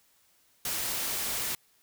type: noise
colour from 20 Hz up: white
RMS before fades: -32 dBFS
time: 0.65-1.55 s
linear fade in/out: 2 ms
effects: white hiss -66 dBFS RMS until 1.82 s